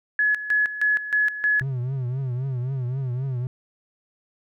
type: tone with tremolo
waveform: sine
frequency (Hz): 1698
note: G#6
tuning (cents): +38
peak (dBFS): -17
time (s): 0.19-1.62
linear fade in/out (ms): 2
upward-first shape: square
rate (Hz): 3.2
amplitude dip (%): 75
type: tone with vibrato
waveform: triangle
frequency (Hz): 128.9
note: C3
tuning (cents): -26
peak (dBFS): -22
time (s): 1.61-3.47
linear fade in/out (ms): 0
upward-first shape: triangle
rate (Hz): 3.8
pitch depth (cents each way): 130
effects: none